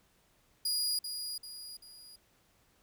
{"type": "tone with echo", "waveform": "sawtooth", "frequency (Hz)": 4882, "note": "D#8", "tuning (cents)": -34, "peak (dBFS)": -27, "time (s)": [0.65, 0.99], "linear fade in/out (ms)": 5, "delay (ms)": 390, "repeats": 3, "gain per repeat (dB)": -7, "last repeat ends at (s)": 2.16, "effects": ["pink hiss -69 dBFS RMS until 2.82 s"]}